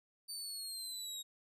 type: linear sweep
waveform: 25% pulse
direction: down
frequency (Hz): 4605 to 3764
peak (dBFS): -37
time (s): 0.28-1.23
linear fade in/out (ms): 20
effects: none